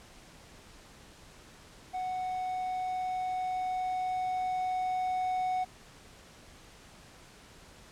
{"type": "tone with level ramp", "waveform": "triangle", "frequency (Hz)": 740, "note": "F#5", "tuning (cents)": 0, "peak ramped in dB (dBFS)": [-30, -26], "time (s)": [1.93, 5.65], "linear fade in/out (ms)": 20, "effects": ["pink hiss -54 dBFS RMS until 7.91 s", "low-pass 9000 Hz 12 dB/octave"]}